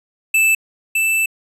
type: tone pair in turn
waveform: square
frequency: 2637 / 2647 Hz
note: E7 / E7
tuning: 0 / +7 cents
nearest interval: unison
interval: 7 cents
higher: second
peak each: -12 / -15 dBFS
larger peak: first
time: 0.34-0.55 / 0.95-1.26 s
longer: second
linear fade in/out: 5 ms
effects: resampled to 32000 Hz